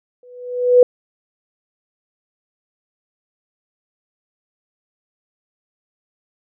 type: tone with exponential growth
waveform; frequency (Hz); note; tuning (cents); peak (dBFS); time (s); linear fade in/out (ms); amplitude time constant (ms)
sine; 493.9; B4; 0; -3; 0.23-0.83; 2; 130
effects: none